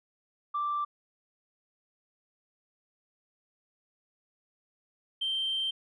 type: tone pair in turn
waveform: sine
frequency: 1174.7 / 3136 Hz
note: D6 / G7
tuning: 0 / 0 cents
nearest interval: octave + perfect fourth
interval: 1700 cents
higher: second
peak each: -27 dBFS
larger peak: neither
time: 0.54-0.85 / 5.21-5.71 s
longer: second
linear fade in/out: 10 ms
effects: tanh soft clip ceiling -24 dBFS